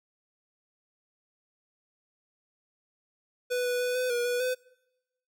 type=tone with pitch steps; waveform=square; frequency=494.9 / 492 / 495.2 / 504 / 480.7 / 489 / 506 Hz; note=B4 / B4 / B4 / B4 / B4 / B4 / B4; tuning=+4 / -7 / +5 / +35 / -47 / -17 / +42 cents; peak=-27 dBFS; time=3.5-4.55 s; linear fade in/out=20 ms; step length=150 ms; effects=noise-tail reverb RT60 1.0 s tail -26 dB re dry